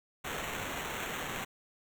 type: noise with sample-and-hold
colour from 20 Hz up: white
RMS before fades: -38 dBFS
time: 0.24-1.45 s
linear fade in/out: 10 ms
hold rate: 4900 Hz
effects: none